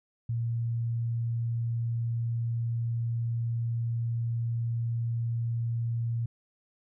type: tone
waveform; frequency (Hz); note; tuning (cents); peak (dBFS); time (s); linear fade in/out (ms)
sine; 116.54; A#2; 0; -27; 0.29-6.26; 5
effects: none